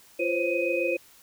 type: tone cluster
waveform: sine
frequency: 345.3 / 512 / 539 / 2506 Hz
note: F4 / C5 / C#5 / D#7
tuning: -20 / -38 / -49 / +12 cents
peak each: -29 dBFS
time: 0.19-0.97 s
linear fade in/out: 10 ms
effects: white hiss -55 dBFS RMS until 1.22 s